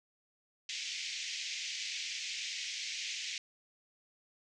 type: band-pass noise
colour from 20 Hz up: pink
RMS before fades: -40 dBFS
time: 0.69-3.38 s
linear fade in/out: 2 ms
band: 2100 to 6800 Hz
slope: 48 dB/octave
effects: none